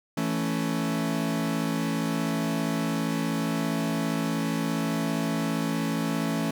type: chord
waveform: 40% pulse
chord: A major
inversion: second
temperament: equal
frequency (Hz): 164.81 / 220 / 277.2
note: E3 / A3 / C#4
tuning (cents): 0 / 0 / 0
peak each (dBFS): -29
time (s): 0.17-6.51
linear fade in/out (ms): 5
effects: none

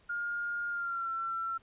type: tone with pitch glide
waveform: sine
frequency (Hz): 1416 to 1348.9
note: F6 to E6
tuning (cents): +23 to +39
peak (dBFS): -32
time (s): 0.09-1.58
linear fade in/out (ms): 10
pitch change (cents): -84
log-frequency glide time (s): 0.69-1.11
effects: pink hiss -65 dBFS RMS until 1.62 s + resampled to 8000 Hz

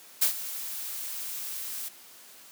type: noise with ADSR envelope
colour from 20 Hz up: blue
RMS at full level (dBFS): -21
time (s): 0.21-1.89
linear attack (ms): 15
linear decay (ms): 100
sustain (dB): -15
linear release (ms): 12
effects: white hiss -51 dBFS RMS until 2.51 s + high-pass 200 Hz 12 dB/octave

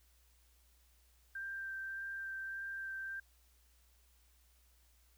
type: tone with vibrato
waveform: sine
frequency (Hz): 1574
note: G6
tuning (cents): +7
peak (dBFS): -40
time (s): 1.35-3.2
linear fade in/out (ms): 5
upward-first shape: sine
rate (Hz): 1.7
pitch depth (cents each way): 11
effects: added 60 Hz sine -67 dBFS peak until 5.17 s + white hiss -72 dBFS RMS until 5.17 s

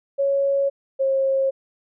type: tone pair in turn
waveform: sine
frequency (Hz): 554.4 / 538.3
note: C#5 / C5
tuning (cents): 0 / +49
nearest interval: minor second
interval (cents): 51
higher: first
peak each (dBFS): -17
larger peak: neither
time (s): 0.18-0.7 / 0.99-1.51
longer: neither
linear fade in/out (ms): 20
effects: none

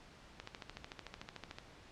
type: click train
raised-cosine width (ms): 0.2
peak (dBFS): -27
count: 17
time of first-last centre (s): 0.4-1.585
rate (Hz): 13.5
effects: pink hiss -58 dBFS RMS until 1.91 s + low-pass 5000 Hz 12 dB/octave

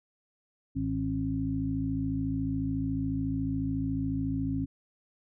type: harmonic tone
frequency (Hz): 54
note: A1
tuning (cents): -32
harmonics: 1 / 2 / 3 / 5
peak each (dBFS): -38 / -34 / -36 / -30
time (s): 0.75-4.66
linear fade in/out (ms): 20
effects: none

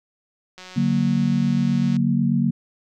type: click train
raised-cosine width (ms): 0.2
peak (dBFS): -23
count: 256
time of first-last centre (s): 0.58-1.966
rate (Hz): 184
type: chord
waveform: sine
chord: D augmented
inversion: none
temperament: equal with one note detuned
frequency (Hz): 144.64 / 185 / 233.1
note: D3 / F#3 / A#3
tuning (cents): -26 / 0 / 0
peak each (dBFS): -22 / -22 / -20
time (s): 0.76-2.51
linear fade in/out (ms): 10
effects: none

